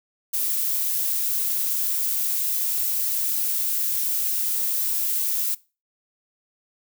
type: noise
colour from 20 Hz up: violet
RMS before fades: -24 dBFS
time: 0.33-5.55 s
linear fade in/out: 10 ms
effects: noise-tail reverb RT60 0.3 s tail -21 dB re dry